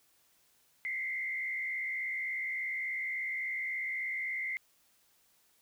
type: tone with frequency modulation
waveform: sine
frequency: 2084 Hz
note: C7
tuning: 7 cents flat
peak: -33 dBFS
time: 0.85-4.57 s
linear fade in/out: 0 ms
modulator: 63.5 Hz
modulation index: 1.2
effects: white hiss -69 dBFS RMS until 5.61 s